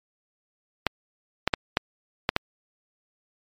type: clicks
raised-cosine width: 0.3 ms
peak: -4 dBFS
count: 6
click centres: 0.867 / 1.476 / 1.538 / 1.771 / 2.291 / 2.364 s
effects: MP3 64 kbps